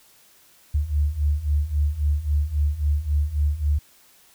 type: beating tone pair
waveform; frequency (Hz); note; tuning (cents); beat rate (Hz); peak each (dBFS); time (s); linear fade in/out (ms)
sine; 71.5 / 75.2; D2 / D2; -46 / +42; 3.7; -24 / -21; 0.74-3.79; 10
effects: white hiss -55 dBFS RMS until 4.34 s